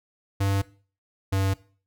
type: tone pair in turn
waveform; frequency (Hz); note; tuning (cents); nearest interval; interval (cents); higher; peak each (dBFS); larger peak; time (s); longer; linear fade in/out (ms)
square; 98.5 / 96.75; G2 / G2; +9 / -22; unison; 31; first; -22; neither; 0.4-0.62 / 1.32-1.54; neither; 10
effects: noise-tail reverb RT60 0.4 s tail -19 dB re dry